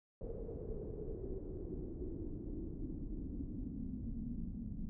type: noise with low-pass filter sweep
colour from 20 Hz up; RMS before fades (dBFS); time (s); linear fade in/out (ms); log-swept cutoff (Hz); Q
brown; -43; 0.21-4.89; 0; 480 to 210; 6.4
effects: none